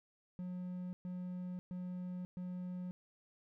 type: tone bursts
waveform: triangle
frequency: 180.7 Hz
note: F#3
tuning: 41 cents flat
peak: -38 dBFS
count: 4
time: 0.39-2.91 s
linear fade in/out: 0 ms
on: 540 ms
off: 120 ms
effects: none